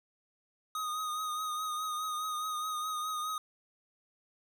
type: tone with vibrato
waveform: square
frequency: 1244.5 Hz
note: D#6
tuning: in tune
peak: -34 dBFS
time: 0.75-3.38 s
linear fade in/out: 2 ms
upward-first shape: triangle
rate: 4.8 Hz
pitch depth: 39 cents each way
effects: none